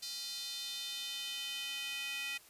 square tone with high-pass filter sweep, 277.2 Hz, C#4, in tune, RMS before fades -41 dBFS, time 0.02-2.38 s, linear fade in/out 10 ms, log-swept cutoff 4400 to 2400 Hz, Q 3.5, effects white hiss -60 dBFS RMS until 2.49 s + resampled to 32000 Hz

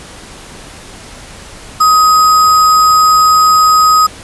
sine tone with sample-and-hold, 1259 Hz, D#6, 20 cents sharp, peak -4 dBFS, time 1.8-4.07 s, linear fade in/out 10 ms, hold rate 6300 Hz, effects pink hiss -32 dBFS RMS until 4.23 s + resampled to 24000 Hz

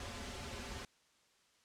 pink noise with comb filter, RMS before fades -45 dBFS, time 0-0.85 s, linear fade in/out 2 ms, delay 6.3 ms, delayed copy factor -0.75, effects white hiss -71 dBFS RMS until 1.64 s + low-pass 7000 Hz 12 dB/octave

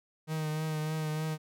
45% pulse tone with vibrato, 155.56 Hz, D#3, in tune, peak -31 dBFS, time 0.27-1.38 s, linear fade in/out 50 ms, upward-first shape triangle, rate 3.3 Hz, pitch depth 30 cents each way, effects none

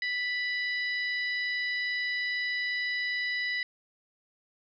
harmonic tone, 987.8 Hz, B5, in tune, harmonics 2 / 3 / 4 / 5, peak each -29 / -43 / -39 / -41 dBFS, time 0.02-3.63 s, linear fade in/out 2 ms, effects none

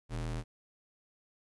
square ring-modulated tone, 82.3 Hz, E2, 2 cents flat, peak -32 dBFS, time 0.09-0.44 s, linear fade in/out 50 ms, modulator 38.3 Hz, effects resampled to 24000 Hz + 12-bit

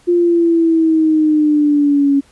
sine exponential sweep, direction down, 351.6 to 277.2 Hz, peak -9 dBFS, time 0.07-2.21 s, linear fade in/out 20 ms, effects pink hiss -51 dBFS RMS until 2.31 s + resampled to 24000 Hz

